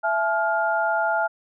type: tone cluster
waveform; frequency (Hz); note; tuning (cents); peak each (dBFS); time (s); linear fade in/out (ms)
sine; 666 / 856 / 1408; E5 / A5 / F6; +18 / -48 / +14; -24; 0.03-1.28; 20
effects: none